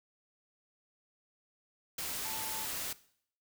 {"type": "tone in noise", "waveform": "sine", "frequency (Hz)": 881, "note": "A5", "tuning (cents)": 2, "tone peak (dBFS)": -44, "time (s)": [2.25, 2.65], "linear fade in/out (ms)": 5, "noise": "white", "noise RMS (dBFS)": -38, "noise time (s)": [1.98, 2.93], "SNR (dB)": -9, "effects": ["noise-tail reverb RT60 0.6 s tail -18 dB re dry"]}